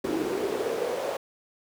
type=noise with high-pass filter sweep; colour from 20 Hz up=brown; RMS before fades=-29 dBFS; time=0.04-1.17 s; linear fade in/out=5 ms; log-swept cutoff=320 to 570 Hz; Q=4.4; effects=none